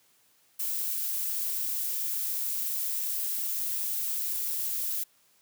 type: noise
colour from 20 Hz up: violet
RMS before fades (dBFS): -31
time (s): 0.59-5.04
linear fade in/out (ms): 10
effects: white hiss -65 dBFS RMS until 5.41 s + high-pass 80 Hz 12 dB/octave